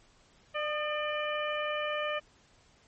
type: harmonic tone with a mistuned harmonic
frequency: 598 Hz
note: D5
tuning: 31 cents sharp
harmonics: 1 / 2 / 3 / 4 / 5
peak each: -33 / -36 / -38 / -39 / -40 dBFS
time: 0.54-2.2 s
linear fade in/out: 20 ms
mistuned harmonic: 2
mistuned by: +39 cents
effects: pink hiss -63 dBFS RMS until 2.87 s + MP3 32 kbps